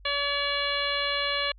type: harmonic tone with a mistuned harmonic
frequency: 570 Hz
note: C#5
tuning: 48 cents sharp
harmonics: 1 / 2 / 3 / 4 / 5 / 6 / 7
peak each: -33 / -33 / -33 / -33 / -33 / -33 / -33 dBFS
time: 0.05-1.52 s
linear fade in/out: 5 ms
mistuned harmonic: 7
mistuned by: +47 cents
effects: added 48 Hz sine -48 dBFS peak until 1.58 s